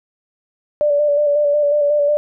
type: tone with vibrato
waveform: sine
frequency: 585 Hz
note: D5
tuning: 7 cents flat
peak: -12 dBFS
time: 0.81-2.17 s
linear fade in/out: 0 ms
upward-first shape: square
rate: 5.5 Hz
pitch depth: 25 cents each way
effects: none